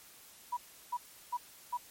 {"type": "tone bursts", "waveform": "sine", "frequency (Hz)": 973, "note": "B5", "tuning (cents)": -26, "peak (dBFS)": -31, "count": 4, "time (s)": [0.52, 1.774], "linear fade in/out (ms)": 10, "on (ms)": 51, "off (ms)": 350, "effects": ["white hiss -56 dBFS RMS until 1.9 s", "MP3 64 kbps"]}